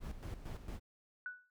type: noise with tremolo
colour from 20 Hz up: brown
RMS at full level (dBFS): -42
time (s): 0-0.8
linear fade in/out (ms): 50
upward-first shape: square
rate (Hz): 4.4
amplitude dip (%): 65
type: tone with exponential decay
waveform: sine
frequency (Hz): 1480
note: F#6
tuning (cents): 0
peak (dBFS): -37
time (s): 1.26-1.5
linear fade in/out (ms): 1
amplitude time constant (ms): 51
effects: none